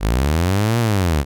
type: linear two-way sweep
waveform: sawtooth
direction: up then down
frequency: 47.63 to 120 to 65.4 Hz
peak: -11 dBFS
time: 0-1.25 s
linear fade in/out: 50 ms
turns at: 0.79 s
effects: none